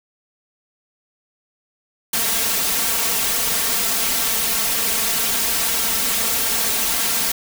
white noise with comb filter, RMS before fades -20 dBFS, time 2.13-7.32 s, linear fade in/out 5 ms, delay 4.4 ms, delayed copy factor +1, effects none

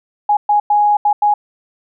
sine tone bursts at uneven times, 830.6 Hz, G#5, in tune, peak -9 dBFS, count 5, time 0.29-0.37 / 0.49-0.6 / 0.7-0.97 / 1.05-1.13 / 1.22-1.34 s, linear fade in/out 5 ms, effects none

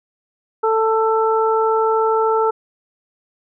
harmonic tone, 443.4 Hz, A4, 13 cents sharp, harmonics 1 / 2 / 3, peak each -16 / -19 / -21 dBFS, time 0.63-2.51 s, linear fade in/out 10 ms, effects none

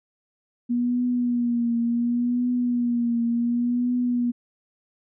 sine tone with vibrato, 240.1 Hz, B3, 49 cents flat, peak -20 dBFS, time 0.69-4.32 s, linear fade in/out 20 ms, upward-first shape triangle, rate 0.69 Hz, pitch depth 51 cents each way, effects none

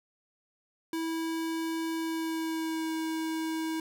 square tone with pitch glide, 326.2 to 320.8 Hz, E4 to E4, -18 to -47 cents, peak -31 dBFS, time 0.93-3.8 s, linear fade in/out 2 ms, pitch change -29 cents, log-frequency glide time 1.95-2.91 s, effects none

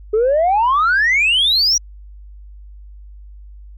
sine exponential sweep, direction up, 415.3 to 5900 Hz, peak -10 dBFS, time 0.13-1.78 s, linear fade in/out 10 ms, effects tanh soft clip ceiling -9 dBFS + added 50 Hz sine -35 dBFS peak until 3.77 s

